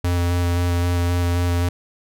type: tone with vibrato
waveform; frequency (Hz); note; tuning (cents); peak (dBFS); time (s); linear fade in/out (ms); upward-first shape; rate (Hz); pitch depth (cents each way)
square; 87.5; F2; +4; -18; 0.04-1.69; 5; square; 3.8; 11
effects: none